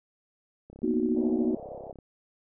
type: click train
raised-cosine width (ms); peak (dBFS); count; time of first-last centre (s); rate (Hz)
2; -34; 44; 0.7-1.987; 33.4
type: chord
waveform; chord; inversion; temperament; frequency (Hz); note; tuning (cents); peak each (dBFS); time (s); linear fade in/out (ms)
sine; B major seventh; third; equal; 233.1 / 246.9 / 311.1 / 370; A#3 / B3 / D#4 / F#4; 0 / 0 / 0 / 0; -29; 0.83-1.55; 5
type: band-pass noise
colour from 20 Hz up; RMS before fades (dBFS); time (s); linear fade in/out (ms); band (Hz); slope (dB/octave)
white; -42; 1.16-1.92; 10; 430 to 700; 48
effects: none